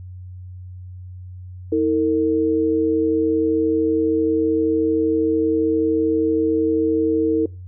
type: tone pair together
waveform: sine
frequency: 319.7 / 452.6 Hz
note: D#4 / A4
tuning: +47 / +49 cents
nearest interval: tritone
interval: 602 cents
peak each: -18 dBFS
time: 1.72-7.46 s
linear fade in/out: 5 ms
effects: noise-tail reverb RT60 0.3 s tail -22 dB re dry + added 91 Hz sine -33 dBFS peak until 7.67 s